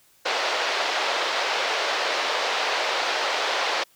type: band-pass noise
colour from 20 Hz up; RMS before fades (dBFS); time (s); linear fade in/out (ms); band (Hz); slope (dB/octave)
pink; -25; 0.25-3.84; 10; 500 to 4900; 24
effects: white hiss -59 dBFS RMS until 3.95 s